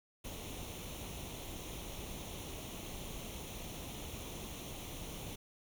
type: noise with comb filter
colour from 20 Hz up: pink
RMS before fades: -45 dBFS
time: 0.24-5.36 s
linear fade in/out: 10 ms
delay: 0.31 ms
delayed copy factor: +0.65
effects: none